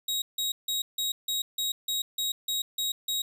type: tone bursts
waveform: sawtooth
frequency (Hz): 3801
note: A#7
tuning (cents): +33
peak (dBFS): -24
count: 11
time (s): 0.08-3.22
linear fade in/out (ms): 5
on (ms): 140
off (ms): 160
effects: none